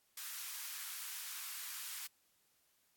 white high-pass noise, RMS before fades -45 dBFS, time 0.17-2.07 s, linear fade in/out 5 ms, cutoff 1100 Hz, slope 24 dB/octave, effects white hiss -75 dBFS RMS until 2.96 s + AAC 64 kbps

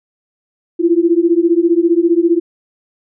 sine beating tone pair, 332.2 / 347.2 Hz, E4 / F4, +13 / -10 cents, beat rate 15 Hz, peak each -12 dBFS, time 0.79-2.4 s, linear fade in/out 20 ms, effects none

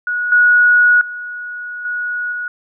sine tone with level steps, 1458 Hz, F#6, 26 cents flat, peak -16 / -7 / -24 / -18 / -20 dBFS, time 0.07-2.48 s, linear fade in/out 2 ms, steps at 0.32 / 1.01 / 1.85 / 2.32 s, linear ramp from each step 2 ms, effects none

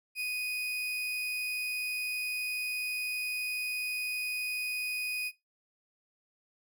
35% pulse tone, 2489 Hz, D#7, in tune, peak -30 dBFS, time 0.15-5.32 s, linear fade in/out 50 ms, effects noise-tail reverb RT60 0.2 s tail -19 dB re dry

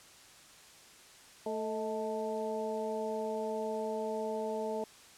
harmonic tone with a mistuned harmonic, 220 Hz, A3, in tune, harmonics 1 / 2 / 3 / 4, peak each -41 / -36 / -38 / -41 dBFS, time 1.46-4.84 s, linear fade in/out 2 ms, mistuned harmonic 3, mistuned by -58 cents, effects white hiss -56 dBFS RMS until 5.17 s + low-pass 9000 Hz 12 dB/octave

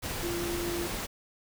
sine tone in noise, 344.9 Hz, F4, 22 cents flat, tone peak -32 dBFS, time 0.22-0.88 s, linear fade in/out 20 ms, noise pink, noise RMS -35 dBFS, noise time 0.02-1.07 s, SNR 0 dB, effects none

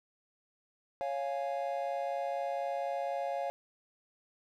triangle chord, Db major, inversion none, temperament equal, 554.4 / 698.5 / 830.6 Hz, Db5 / F5 / Ab5, 0 / 0 / 0 cents, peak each -34 / -34 / -38 dBFS, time 1.01-3.5 s, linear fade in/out 0 ms, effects none

